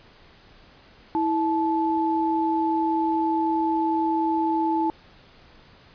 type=tone pair together; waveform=sine; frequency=325.6 / 869.2 Hz; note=E4 / A5; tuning=-21 / -21 cents; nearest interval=octave + perfect fourth; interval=1700 cents; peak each=-23 dBFS; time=1.15-4.9 s; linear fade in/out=0 ms; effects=pink hiss -52 dBFS RMS until 5.94 s + resampled to 11025 Hz